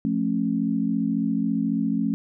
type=chord; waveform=sine; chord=F augmented; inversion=none; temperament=just; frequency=174.61 / 218.3 / 272.8 Hz; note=F3 / A3 / C#4; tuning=0 / -13 / -28 cents; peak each=-28 / -24 / -25 dBFS; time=0.05-2.14 s; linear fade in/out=0 ms; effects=none